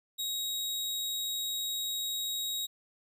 sawtooth tone, 3797 Hz, A#7, 31 cents sharp, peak -29 dBFS, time 0.18-2.67 s, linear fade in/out 20 ms, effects none

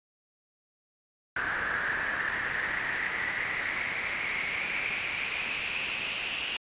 brown noise with band-pass filter sweep, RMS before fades -32 dBFS, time 1.36-6.57 s, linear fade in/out 5 ms, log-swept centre 1600 to 2800 Hz, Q 6.7, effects resampled to 8000 Hz

